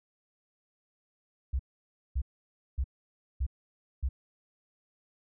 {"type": "tone bursts", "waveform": "sine", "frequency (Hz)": 65.41, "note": "C2", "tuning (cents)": 0, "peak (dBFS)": -26, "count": 5, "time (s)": [1.53, 4.09], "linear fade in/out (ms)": 10, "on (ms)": 64, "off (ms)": 560, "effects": []}